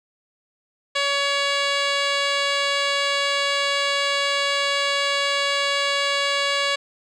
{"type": "tone with low-pass filter", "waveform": "10% pulse", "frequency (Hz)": 563, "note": "C#5", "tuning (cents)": 27, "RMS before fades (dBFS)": -22, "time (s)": [0.95, 6.76], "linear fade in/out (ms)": 10, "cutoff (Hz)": 5300, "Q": 2.5, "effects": []}